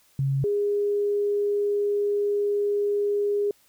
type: tone pair in turn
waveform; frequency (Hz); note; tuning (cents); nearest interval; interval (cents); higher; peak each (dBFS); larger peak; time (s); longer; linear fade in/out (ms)
sine; 136.6 / 409.3; C#3 / G#4; -25 / -25; octave + perfect fifth; 1900; second; -21; neither; 0.19-0.44 / 0.44-3.51; second; 2
effects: white hiss -61 dBFS RMS until 3.68 s